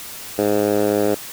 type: tone with band-pass filter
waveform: 10% pulse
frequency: 103.83 Hz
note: G#2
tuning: in tune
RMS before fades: -18 dBFS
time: 0.38-1.15 s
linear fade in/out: 10 ms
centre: 460 Hz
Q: 1.4
effects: white hiss -34 dBFS RMS until 1.32 s